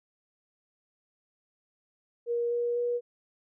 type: tone with pitch steps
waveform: sine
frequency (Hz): 473.6 / 477.7 / 481.9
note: A#4 / A#4 / B4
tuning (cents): +27 / +42 / -43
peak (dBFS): -26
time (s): 2.26-3.01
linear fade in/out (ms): 50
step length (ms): 250
effects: none